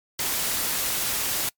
white noise, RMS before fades -26 dBFS, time 0.19-1.49 s, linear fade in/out 2 ms, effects noise-tail reverb RT60 0.1 s tail -25 dB re dry + MP3 96 kbps

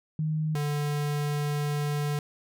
sine / square tone pair in turn, 155.56 / 146.83 Hz, D#3 / D3, 0 / 0 cents, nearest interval minor second, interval 100 cents, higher first, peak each -25 / -27 dBFS, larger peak first, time 0.19-0.55 / 0.55-2.19 s, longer second, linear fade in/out 2 ms, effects none

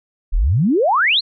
sine exponential sweep, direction up, 30.87 to 4435 Hz, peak -12 dBFS, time 0.32-1.21 s, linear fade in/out 20 ms, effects none

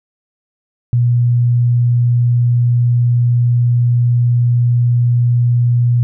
sine tone, 120.8 Hz, B2, 38 cents flat, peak -9 dBFS, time 0.93-6.03 s, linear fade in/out 0 ms, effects none

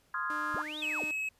sine chord, F minor seventh, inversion second, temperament equal with one note detuned, 1042.3 / 1244.5 / 1396.9 / 1661.2 Hz, C6 / Eb6 / F6 / Ab6, -7 / 0 / 0 / 0 cents, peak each -37 dBFS, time 0.14-0.62 s, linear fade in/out 2 ms
sawtooth tone with pitch glide, 301.6 to 305.3 Hz, D4 to D#4, +46 to -33 cents, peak -38 dBFS, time 0.3-1.11 s, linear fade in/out 0 ms, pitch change +21 cents, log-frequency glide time 0.44-0.83 s
sine linear two-way sweep, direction up then down, 35.51 to 3873 to 173.6 Hz, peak -38 dBFS, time 0.54-1.04 s, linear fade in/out 0 ms, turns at 0.79 s
triangle tone, 2570 Hz, E7, 45 cents flat, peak -30 dBFS, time 0.82-1.29 s, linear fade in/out 5 ms
effects pink hiss -68 dBFS RMS until 1.39 s + resampled to 32000 Hz

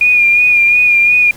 sine tone with vibrato, 2432 Hz, D#7, 40 cents flat, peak -6 dBFS, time 0.01-1.31 s, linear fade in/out 2 ms, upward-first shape sine, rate 2.8 Hz, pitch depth 33 cents each way, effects pink hiss -37 dBFS RMS until 1.36 s

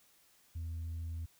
sine tone, 82.41 Hz, E2, in tune, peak -35 dBFS, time 0.55-1.26 s, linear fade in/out 10 ms, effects tanh soft clip ceiling -36 dBFS + white hiss -67 dBFS RMS until 1.39 s

